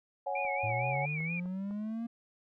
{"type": "chord", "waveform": "sine", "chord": "C# suspended fourth", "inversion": "none", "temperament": "just", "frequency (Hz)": [554.4, 739.2, 831.5], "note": ["C#5", "F#5", "G#5"], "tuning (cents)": [0, -2, 2], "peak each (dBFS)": -36, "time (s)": [0.26, 1.06], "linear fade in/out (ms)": 10}
{"type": "tone with vibrato", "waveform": "sine", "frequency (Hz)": 2314, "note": "D7", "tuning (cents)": -26, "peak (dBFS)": -35, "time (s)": [0.35, 1.4], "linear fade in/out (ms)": 5, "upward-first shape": "sine", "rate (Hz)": 4.3, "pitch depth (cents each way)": 110}
{"type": "click train", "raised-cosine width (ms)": 1, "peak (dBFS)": -38, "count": 6, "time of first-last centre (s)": [0.45, 1.709], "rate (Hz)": 3.97}
{"type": "linear sweep", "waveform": "triangle", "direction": "up", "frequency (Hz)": [107.5, 235.2], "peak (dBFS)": -32, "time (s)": [0.63, 2.07], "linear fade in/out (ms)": 10}
{"effects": []}